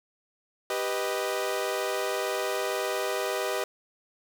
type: chord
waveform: sawtooth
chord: G augmented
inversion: none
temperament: equal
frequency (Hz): 392 / 493.9 / 622.3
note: G4 / B4 / D#5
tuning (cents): 0 / 0 / 0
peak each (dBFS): -28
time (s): 0.7-3.64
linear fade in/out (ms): 2
effects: none